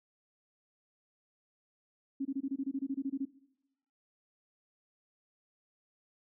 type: tone bursts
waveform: sine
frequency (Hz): 272.5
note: C#4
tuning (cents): -29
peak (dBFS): -31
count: 14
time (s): 2.2-3.254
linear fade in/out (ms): 10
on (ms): 53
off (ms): 24
effects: noise-tail reverb RT60 0.9 s tail -20 dB re dry